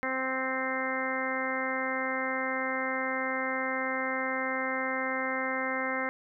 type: harmonic tone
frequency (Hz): 261.6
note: C4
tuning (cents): 0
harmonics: 1 / 2 / 3 / 4 / 5 / 6 / 7 / 8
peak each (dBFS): -37 / -35 / -39 / -38 / -38 / -38 / -37 / -35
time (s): 0.03-6.09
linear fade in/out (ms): 0
effects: none